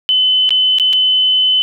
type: tone with dropouts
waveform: sine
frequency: 3030 Hz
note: F#7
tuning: 40 cents sharp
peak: -9 dBFS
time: 0.09-1.62 s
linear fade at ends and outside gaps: 0 ms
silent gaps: 0.492-0.506 / 0.785-0.798 / 0.929-0.933 s
effects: none